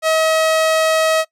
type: tone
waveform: sawtooth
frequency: 638 Hz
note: D#5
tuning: 43 cents sharp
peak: -9 dBFS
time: 0.02-1.25 s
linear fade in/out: 50 ms
effects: noise-tail reverb RT60 0.1 s tail -21 dB re dry + low-pass 11000 Hz 12 dB/octave